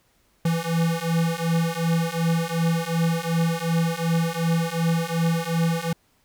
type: beating tone pair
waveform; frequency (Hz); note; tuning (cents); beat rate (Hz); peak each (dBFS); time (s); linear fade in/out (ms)
square; 164.7 / 167.4; E3 / E3; -1 / +27; 2.7; -25 / -24; 0.45-5.93; 5
effects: pink hiss -64 dBFS RMS until 6.24 s